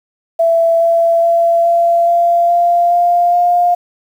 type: tone with pitch steps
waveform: sine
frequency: 666 / 671.4 / 676.9 / 682.4 / 687.9 / 693.5 / 699.1 / 704.8 Hz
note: E5 / E5 / E5 / F5 / F5 / F5 / F5 / F5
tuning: +18 / +32 / +46 / -40 / -26 / -12 / +2 / +16 cents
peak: -8 dBFS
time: 0.39-3.75 s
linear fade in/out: 10 ms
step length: 420 ms
effects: 7-bit